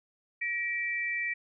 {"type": "tone pair together", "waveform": "sine", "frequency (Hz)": [1911.2, 2332], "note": ["A#6", "D7"], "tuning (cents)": [43, -13], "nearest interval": "minor third", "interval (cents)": 344, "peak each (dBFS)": [-32, -32], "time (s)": [0.41, 1.34], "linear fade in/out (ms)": 10, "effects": []}